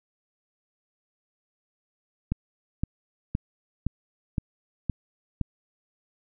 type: click train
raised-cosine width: 5 ms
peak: -13 dBFS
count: 7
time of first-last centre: 2.32-5.413 s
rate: 1.94 Hz
effects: none